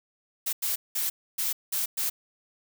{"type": "noise bursts at uneven times", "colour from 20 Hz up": "blue", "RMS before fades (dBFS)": -28, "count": 6, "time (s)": [[0.46, 0.53], [0.62, 0.76], [0.95, 1.1], [1.38, 1.53], [1.72, 1.86], [1.97, 2.1]], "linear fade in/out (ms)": 10, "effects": []}